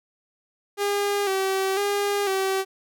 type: tone with vibrato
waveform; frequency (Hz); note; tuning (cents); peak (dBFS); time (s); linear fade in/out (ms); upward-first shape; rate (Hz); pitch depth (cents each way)
sawtooth; 394.7; G4; +12; -18; 0.77-2.65; 50; square; 1; 47
effects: none